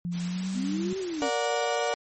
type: tone with pitch glide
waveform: sine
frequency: 174.61 to 192.63 Hz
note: F3 to G3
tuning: 0 to -30 cents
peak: -28 dBFS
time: 0.05-0.93 s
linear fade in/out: 0 ms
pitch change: +170 cents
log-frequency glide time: 0.21-0.55 s
type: noise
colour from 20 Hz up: white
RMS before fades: -40 dBFS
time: 0.11-1.3 s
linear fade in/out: 50 ms
type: linear two-way sweep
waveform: sine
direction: up then down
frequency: 233.1 to 390 to 256.2 Hz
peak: -29 dBFS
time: 0.53-1.3 s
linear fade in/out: 50 ms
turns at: 0.98 s
type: chord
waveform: 35% pulse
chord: Bb augmented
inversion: none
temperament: just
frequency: 466.2 / 582.7 / 728.4 Hz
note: Bb4 / D5 / F#5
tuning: 0 / -14 / -27 cents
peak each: -28 dBFS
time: 1.22-1.94 s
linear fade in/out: 0 ms
effects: MP3 32 kbps